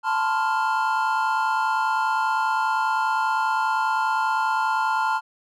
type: tone cluster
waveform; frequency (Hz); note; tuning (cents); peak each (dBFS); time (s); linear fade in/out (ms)
triangle; 882 / 1017 / 1067 / 1400; A5 / C6 / C6 / F6; +4 / -50 / +34 / +4; -21 / -25 / -30 / -24; 0.03-5.21; 50
effects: none